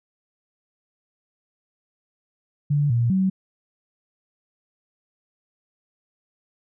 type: tone with pitch steps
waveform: sine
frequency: 145.4 / 118.2 / 189.6 Hz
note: D3 / A#2 / F#3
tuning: -17 / +24 / +43 cents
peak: -17 dBFS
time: 2.7-3.3 s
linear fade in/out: 10 ms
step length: 200 ms
effects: none